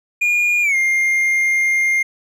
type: tone with pitch glide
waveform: triangle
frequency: 2429 to 2115 Hz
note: D#7 to C7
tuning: -42 to +18 cents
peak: -12 dBFS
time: 0.21-2.03 s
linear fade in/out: 10 ms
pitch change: -240 cents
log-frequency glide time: 0.62-0.76 s
effects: none